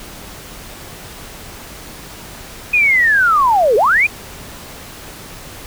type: linear two-way sweep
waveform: sine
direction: down then up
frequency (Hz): 2513 to 399.2 to 2513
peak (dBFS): -9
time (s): 2.73-4.07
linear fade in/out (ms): 10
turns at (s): 3.76
effects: pink hiss -34 dBFS RMS until 5.66 s